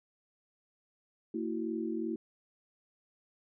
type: tone cluster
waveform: sine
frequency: 226 / 328.4 / 371 Hz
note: A3 / E4 / F#4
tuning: +47 / -6 / +5 cents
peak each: -37 / -35 / -39 dBFS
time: 1.34-2.16 s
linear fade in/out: 5 ms
effects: none